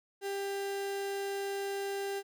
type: tone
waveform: 35% pulse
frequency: 396.3 Hz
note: G4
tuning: 19 cents sharp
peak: -32 dBFS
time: 0.21-2.23 s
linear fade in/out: 50 ms
effects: none